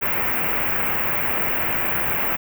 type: band-stop noise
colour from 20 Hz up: white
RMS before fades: -22 dBFS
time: 0.01-2.37 s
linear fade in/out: 20 ms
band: 2600 to 16000 Hz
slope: 48 dB/octave
effects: none